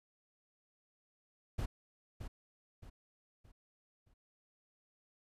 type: noise with echo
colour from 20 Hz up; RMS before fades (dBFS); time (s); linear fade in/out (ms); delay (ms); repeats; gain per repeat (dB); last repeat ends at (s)
brown; -36; 1.58-1.66; 10; 620; 4; -8; 4.14
effects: resampled to 32000 Hz